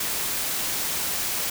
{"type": "noise", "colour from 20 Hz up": "white", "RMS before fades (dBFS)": -27, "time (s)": [0, 1.5], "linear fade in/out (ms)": 5, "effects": []}